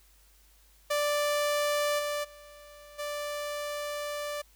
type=tone with level steps; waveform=sawtooth; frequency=587.3 Hz; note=D5; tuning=in tune; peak=-22 / -26 / -45 / -29 dBFS; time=0.9-4.42 s; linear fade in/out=10 ms; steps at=1.98 / 2.23 / 2.98 s; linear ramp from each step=20 ms; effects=added 50 Hz sine -60 dBFS peak until 4.55 s + white hiss -63 dBFS RMS until 4.55 s